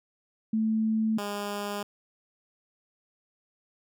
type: tone pair in turn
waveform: sine / 10% pulse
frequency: 220 / 204.3 Hz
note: A3 / G#3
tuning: 0 / -28 cents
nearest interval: minor second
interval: 128 cents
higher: first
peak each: -23 dBFS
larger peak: neither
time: 0.53-1.18 / 1.18-1.83 s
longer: neither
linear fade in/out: 5 ms
effects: none